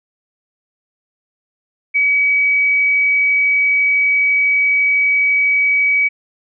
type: tone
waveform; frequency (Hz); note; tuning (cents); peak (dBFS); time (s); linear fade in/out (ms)
sine; 2273; C#7; +43; -11; 1.94-6.09; 20
effects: none